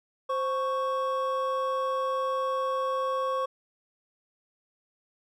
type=tone pair together; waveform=triangle; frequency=523.3 / 1108.8 Hz; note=C5 / C#6; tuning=0 / 0 cents; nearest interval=octave + minor second; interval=1300 cents; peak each=-27 dBFS; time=0.29-3.46 s; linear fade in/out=10 ms; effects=none